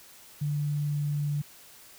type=tone with pitch glide; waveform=sine; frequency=146.83 to 145.98 Hz; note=D3 to D3; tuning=0 to -10 cents; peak=-26 dBFS; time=0.41-1.42 s; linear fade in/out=10 ms; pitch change=-10 cents; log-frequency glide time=0.7-1.31 s; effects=white hiss -52 dBFS RMS until 1.98 s